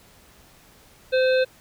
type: harmonic tone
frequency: 516 Hz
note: C5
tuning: 24 cents flat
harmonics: 1 / 3 / 5 / 7 / 8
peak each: -17 / -27 / -31 / -34 / -35 dBFS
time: 1.12-1.45 s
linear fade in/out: 20 ms
effects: pink hiss -53 dBFS RMS until 1.6 s